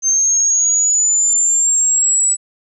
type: linear sweep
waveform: sine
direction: up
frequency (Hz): 6272 to 7902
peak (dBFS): -11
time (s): 0.02-2.37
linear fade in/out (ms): 50
effects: none